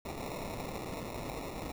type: noise with sample-and-hold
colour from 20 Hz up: blue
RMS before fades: -40 dBFS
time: 0.05-1.72 s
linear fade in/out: 5 ms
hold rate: 1575 Hz
effects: none